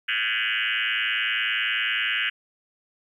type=tone with frequency modulation; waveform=sine; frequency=2261 Hz; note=C#7; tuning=34 cents sharp; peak=-22 dBFS; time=0.08-2.3 s; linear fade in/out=10 ms; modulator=110 Hz; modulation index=7.1; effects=10-bit